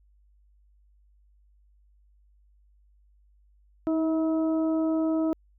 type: harmonic tone with a mistuned harmonic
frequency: 322 Hz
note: E4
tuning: 41 cents flat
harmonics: 1 / 2 / 3 / 4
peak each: -23 / -31 / -43 / -42 dBFS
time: 3.87-5.33 s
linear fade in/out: 0 ms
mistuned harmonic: 1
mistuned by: -20 cents
effects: added 50 Hz sine -58 dBFS peak until 5.58 s